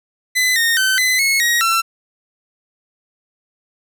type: tone with pitch steps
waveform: sawtooth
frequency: 2013 / 1844 / 1533 / 2021 / 2183 / 1891 / 1347 Hz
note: B6 / A#6 / G6 / B6 / C#7 / A#6 / E6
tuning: +33 / -19 / -39 / +39 / -27 / +24 / +37 cents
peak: -10 dBFS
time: 0.35-1.82 s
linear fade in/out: 20 ms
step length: 210 ms
effects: none